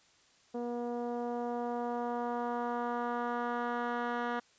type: tone with low-pass filter sweep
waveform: 10% pulse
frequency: 240 Hz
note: B3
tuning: 49 cents flat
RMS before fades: -35 dBFS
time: 0.54-4.4 s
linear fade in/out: 10 ms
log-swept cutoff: 500 to 2000 Hz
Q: 1.2
effects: white hiss -65 dBFS RMS until 4.58 s + resampled to 16000 Hz